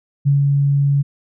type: tone with ADSR envelope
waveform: sine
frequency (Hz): 141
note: C#3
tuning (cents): +30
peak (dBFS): -10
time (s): 0.25-1.03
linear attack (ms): 23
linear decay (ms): 140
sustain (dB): -2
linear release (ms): 21
effects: none